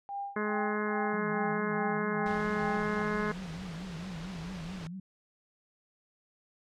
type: tone with tremolo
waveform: sine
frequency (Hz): 800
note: G5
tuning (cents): +35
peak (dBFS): -33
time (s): 0.09-3.02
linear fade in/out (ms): 0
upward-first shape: sine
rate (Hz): 2.4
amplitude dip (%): 100
type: harmonic tone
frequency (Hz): 210.9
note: G#3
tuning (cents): +27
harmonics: 1 / 2 / 3 / 4 / 5 / 6 / 7 / 8 / 9 / 10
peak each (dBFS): -34 / -34 / -43 / -46 / -38 / -41 / -41 / -39 / -51 / -44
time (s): 0.36-3.32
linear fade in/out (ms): 5
type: tone with vibrato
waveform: sine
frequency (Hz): 174.61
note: F3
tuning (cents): 0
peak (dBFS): -38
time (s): 1.13-5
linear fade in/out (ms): 5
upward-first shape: triangle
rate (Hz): 4.5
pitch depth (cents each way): 190
type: noise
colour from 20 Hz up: pink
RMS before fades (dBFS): -45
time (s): 2.26-4.87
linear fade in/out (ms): 0
effects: low-pass 5000 Hz 12 dB/octave